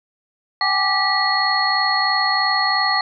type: tone cluster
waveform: sine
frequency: 767 / 830 / 1173 / 1946 / 4316 Hz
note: G5 / G#5 / D6 / B6 / C#8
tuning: -38 / -1 / -2 / -26 / -47 cents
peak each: -24 / -24 / -22 / -21 / -21 dBFS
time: 0.61-3.01 s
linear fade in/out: 2 ms
effects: none